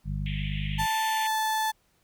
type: harmonic tone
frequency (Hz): 50.3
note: G1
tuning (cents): +45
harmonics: 1 / 2 / 3 / 4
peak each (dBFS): -31 / -36 / -32 / -39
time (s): 0.04-0.87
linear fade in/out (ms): 50
type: band-pass noise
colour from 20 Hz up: white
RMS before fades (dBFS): -40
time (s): 0.26-1.27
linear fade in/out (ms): 0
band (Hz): 1900 to 3400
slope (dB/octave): 96
type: tone with pitch glide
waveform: 35% pulse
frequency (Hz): 881 to 873.9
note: A5 to A5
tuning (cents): +2 to -12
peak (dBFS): -23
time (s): 0.78-1.72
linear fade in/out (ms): 20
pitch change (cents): -14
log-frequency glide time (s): 1.07-1.35
effects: pink hiss -68 dBFS RMS until 2.03 s